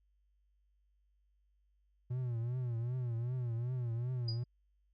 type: tone with vibrato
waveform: triangle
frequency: 121.2 Hz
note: B2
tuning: 32 cents flat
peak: -32 dBFS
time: 2.1-4.44 s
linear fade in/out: 10 ms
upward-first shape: triangle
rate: 2.6 Hz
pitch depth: 120 cents each way
type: tone with exponential decay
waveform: sine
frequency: 4897 Hz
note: D#8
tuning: 28 cents flat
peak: -36 dBFS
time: 4.28-4.45 s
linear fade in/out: 5 ms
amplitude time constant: 35 ms
effects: added 50 Hz sine -70 dBFS peak until 4.93 s